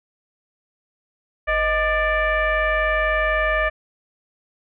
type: tone with frequency modulation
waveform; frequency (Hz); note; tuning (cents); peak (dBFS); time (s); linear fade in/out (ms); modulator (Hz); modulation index
sine; 1196; D6; +31; -17; 1.47-3.7; 20; 572; 1.7
effects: none